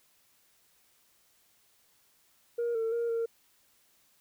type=tone with pitch steps; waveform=sine; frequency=472.1 / 451.2 / 468.4 / 460 Hz; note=A#4 / A4 / A#4 / A#4; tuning=+22 / +44 / +8 / -23 cents; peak=-26 dBFS; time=2.58-3.26 s; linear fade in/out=10 ms; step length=170 ms; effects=tanh soft clip ceiling -26 dBFS + white hiss -67 dBFS RMS until 4.2 s